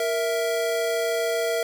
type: tone pair together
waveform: square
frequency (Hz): 466.2 / 659.3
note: A#4 / E5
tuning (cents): 0 / 0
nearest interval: tritone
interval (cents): 600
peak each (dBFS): -26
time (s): 0-1.63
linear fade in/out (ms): 2
effects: none